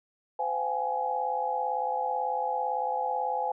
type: tone cluster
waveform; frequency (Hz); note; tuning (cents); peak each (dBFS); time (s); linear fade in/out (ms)
sine; 511 / 701 / 780 / 838; C5 / F5 / G5 / G#5; -41 / +6 / -9 / +15; -34 / -35 / -35 / -29; 0.39-3.52; 5
effects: none